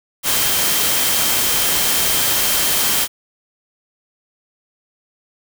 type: tone in noise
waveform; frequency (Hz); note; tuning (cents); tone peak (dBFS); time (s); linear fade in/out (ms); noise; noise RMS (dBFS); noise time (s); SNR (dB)
sine; 3155; G7; +10; -27; 0.23-3.08; 50; white; -17; 0.23-3.08; -13
effects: none